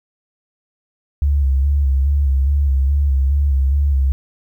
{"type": "tone with vibrato", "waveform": "sine", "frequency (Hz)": 69.3, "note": "C#2", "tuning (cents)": 0, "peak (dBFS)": -12, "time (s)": [1.22, 4.12], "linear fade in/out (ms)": 0, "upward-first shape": "square", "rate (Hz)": 2.4, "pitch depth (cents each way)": 50, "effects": ["9-bit"]}